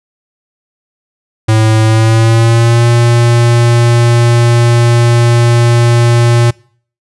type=tone with pitch glide; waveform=square; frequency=110 to 118.58 Hz; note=A2 to A#2; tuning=0 to +30 cents; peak=-6 dBFS; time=1.48-6.51 s; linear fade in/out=10 ms; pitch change=+130 cents; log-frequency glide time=1.84-2.88 s; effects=noise-tail reverb RT60 0.5 s tail -24 dB re dry + resampled to 24000 Hz